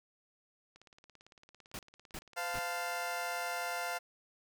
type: click train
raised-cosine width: 0.2 ms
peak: -40 dBFS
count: 34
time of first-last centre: 0.76-2.614 s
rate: 17.8 Hz
type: noise bursts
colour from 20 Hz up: pink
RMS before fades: -43 dBFS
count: 3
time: 1.74-2.59 s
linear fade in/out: 2 ms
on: 50 ms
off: 350 ms
type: chord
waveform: 20% pulse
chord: F major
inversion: second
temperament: equal with one note detuned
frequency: 511 / 698.5 / 880 Hz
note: C5 / F5 / A5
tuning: -41 / 0 / 0 cents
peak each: -38 / -32 / -38 dBFS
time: 2.36-3.99 s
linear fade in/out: 20 ms
effects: none